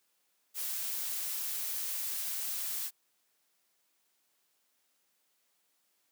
blue noise, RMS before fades -36 dBFS, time 0.54-2.91 s, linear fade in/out 50 ms, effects white hiss -75 dBFS RMS until 6.11 s + high-pass 200 Hz 12 dB/octave

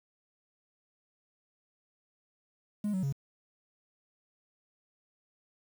triangle tone with pitch steps, 208.1 / 187.6 / 138.2 Hz, G#3 / F#3 / C#3, +4 / +24 / -5 cents, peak -26 dBFS, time 2.84-3.125 s, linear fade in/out 5 ms, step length 95 ms, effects tanh soft clip ceiling -23 dBFS + 9-bit

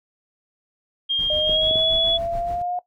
sine tone with pitch glide, 3217 to 3393 Hz, G7 to G#7, +44 to +36 cents, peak -17 dBFS, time 1.09-2.18 s, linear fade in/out 20 ms, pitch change +92 cents, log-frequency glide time 1.44-1.76 s
brown noise with tremolo, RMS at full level -33 dBFS, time 1.19-2.62 s, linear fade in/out 2 ms, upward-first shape sine, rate 7 Hz, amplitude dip 65%
sine exponential sweep, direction up, 607 to 720 Hz, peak -23 dBFS, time 1.3-2.79 s, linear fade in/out 2 ms
clicks, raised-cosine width 2 ms, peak -18 dBFS, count 3, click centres 1.495 / 1.711 / 1.757 s
effects noise-tail reverb RT60 0.1 s tail -17 dB re dry

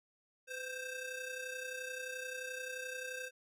25% pulse ring-modulated tone, 1046.5 Hz, C6, in tune, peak -34 dBFS, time 0.47-3.31 s, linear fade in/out 50 ms, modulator 539 Hz, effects resampled to 32000 Hz

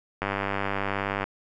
click train, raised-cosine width 0.5 ms, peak -12 dBFS, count 102, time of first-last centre 0.22-1.24 s, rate 99 Hz, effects none

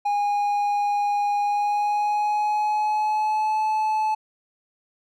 triangle tone with pitch glide, 820 to 864.8 Hz, G#5 to A5, -22 to -30 cents, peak -18 dBFS, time 0.05-4.15 s, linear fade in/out 10 ms, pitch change +92 cents, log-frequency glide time 1.41-3.61 s, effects none

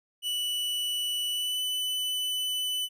45% pulse tone with pitch glide, 2960 to 2998 Hz, F#7 to F#7, 0 to +22 cents, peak -28 dBFS, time 0.22-2.89 s, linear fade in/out 50 ms, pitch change +22 cents, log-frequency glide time 1.31-1.61 s, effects none

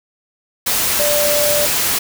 sine tone in noise, 588 Hz, D5, 2 cents sharp, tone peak -16 dBFS, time 0.99-1.66 s, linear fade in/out 10 ms, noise white, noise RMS -17 dBFS, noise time 0.66-1.99 s, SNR -2 dB, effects none

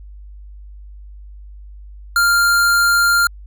square tone, 1396.9 Hz, F6, in tune, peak -12 dBFS, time 2.16-3.27 s, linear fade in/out 2 ms, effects added 50 Hz sine -34 dBFS peak until 3.46 s

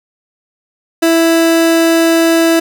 30% pulse tone, 330.1 Hz, E4, 2 cents sharp, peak -5 dBFS, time 1.02-2.6 s, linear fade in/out 10 ms, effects none

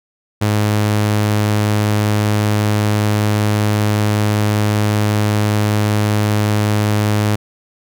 sawtooth tone, 105.2 Hz, G#2, 23 cents sharp, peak -9 dBFS, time 0.41-7.36 s, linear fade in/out 10 ms, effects none

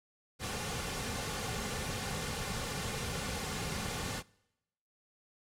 pink noise with comb filter, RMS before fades -37 dBFS, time 0.39-4.23 s, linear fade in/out 50 ms, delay 3.1 ms, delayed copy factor -0.55, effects noise-tail reverb RT60 0.9 s tail -24 dB re dry + low-pass 10000 Hz 12 dB/octave

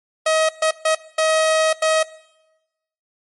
sawtooth tone bursts at uneven times, 634 Hz, D#5, 32 cents sharp, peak -11 dBFS, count 5, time 0.26-0.49 / 0.62-0.71 / 0.85-0.95 / 1.18-1.73 / 1.82-2.03 s, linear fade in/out 5 ms, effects noise-tail reverb RT60 1.0 s tail -20 dB re dry + MP3 48 kbps

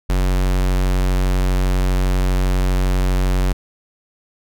square tone, 46.25 Hz, F#1, in tune, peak -15 dBFS, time 0.09-3.53 s, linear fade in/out 10 ms, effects none

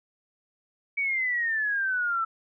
sine exponential sweep, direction down, 2278 to 1318.5 Hz, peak -24 dBFS, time 0.97-2.25 s, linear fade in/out 10 ms, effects none

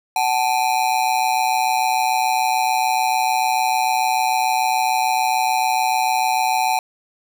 square ring-modulated tone, 812 Hz, G#5, 39 cents flat, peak -14 dBFS, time 0.16-6.79 s, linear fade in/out 2 ms, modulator 63.4 Hz, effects none

